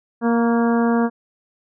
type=harmonic tone with a mistuned harmonic; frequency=233.7 Hz; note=A#3; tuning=5 cents sharp; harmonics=1 / 2 / 3 / 4 / 5 / 6 / 7; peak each=-16 / -22 / -26 / -28 / -30 / -32 / -33 dBFS; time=0.21-1.1 s; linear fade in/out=50 ms; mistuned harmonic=5; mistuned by=-31 cents; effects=none